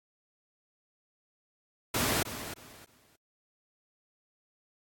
pink noise with echo, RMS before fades -28 dBFS, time 1.94-2.23 s, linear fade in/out 5 ms, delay 310 ms, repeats 3, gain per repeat -12 dB, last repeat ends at 3.16 s, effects high-pass 80 Hz 12 dB/octave + AAC 64 kbps

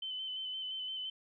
sine tone with vibrato, 3050 Hz, G7, 48 cents flat, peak -37 dBFS, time 0.02-1.1 s, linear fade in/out 5 ms, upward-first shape square, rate 5.8 Hz, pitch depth 19 cents each way, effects none

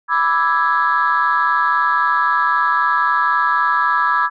sine chord, E dominant seventh, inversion second, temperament equal, 987.8 / 1174.7 / 1318.5 / 1661.2 Hz, B5 / D6 / E6 / G#6, 0 / 0 / 0 / 0 cents, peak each -18 dBFS, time 0.08-4.3 s, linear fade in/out 50 ms, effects tanh soft clip ceiling -6 dBFS

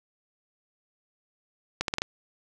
accelerating click train, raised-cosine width 0.2 ms, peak -9 dBFS, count 5, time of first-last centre 1.81-2.019 s, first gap 72 ms, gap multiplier 0.79, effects none

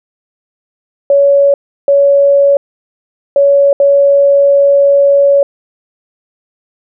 sine tone bursts at uneven times, 562 Hz, C#5, 24 cents sharp, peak -4 dBFS, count 4, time 1.1-1.54 / 1.88-2.57 / 3.36-3.73 / 3.8-5.43 s, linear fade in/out 2 ms, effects none

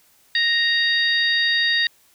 harmonic tone, 932.3 Hz, A#5, in tune, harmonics 2 / 3 / 4 / 5, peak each -19 / -30 / -21 / -26 dBFS, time 0.35-1.87 s, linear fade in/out 2 ms, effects white hiss -57 dBFS RMS until 2.14 s

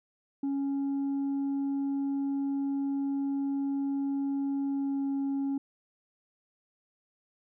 sine tone with pitch glide, 277.2 to 275.6 Hz, C#4 to C#4, 0 to -10 cents, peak -25 dBFS, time 0.43-5.58 s, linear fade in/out 5 ms, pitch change -10 cents, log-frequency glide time 4.66-5.07 s, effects tanh soft clip ceiling -27 dBFS

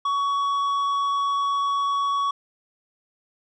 sine tone with tanh clipping, 1123 Hz, C#6, 22 cents sharp, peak -22 dBFS, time 0.05-2.31 s, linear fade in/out 5 ms, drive 7 dB, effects none

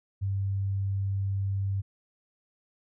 sine tone, 98 Hz, G2, in tune, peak -26 dBFS, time 0.21-1.82 s, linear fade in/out 20 ms, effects none

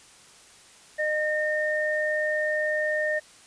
sine tone pair together, 611.2 / 1828 Hz, D#5 / A#6, -31 / -34 cents, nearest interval octave + perfect fifth, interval 1897 cents, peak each -26 dBFS, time 0.98-3.2 s, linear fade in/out 20 ms, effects white hiss -52 dBFS RMS until 3.46 s + resampled to 22050 Hz

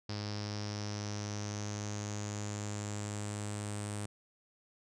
sawtooth tone with low-pass filter sweep, 103.83 Hz, G#2, in tune, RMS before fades -39 dBFS, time 0.09-4.06 s, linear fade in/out 5 ms, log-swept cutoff 5000 to 8700 Hz, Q 6.9, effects none

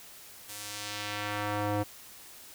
square tone with band-pass filter sweep, 103.83 Hz, G#2, in tune, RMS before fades -34 dBFS, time 0.48-1.84 s, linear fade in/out 20 ms, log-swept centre 12000 to 540 Hz, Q 0.75, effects white hiss -50 dBFS RMS until 2.54 s

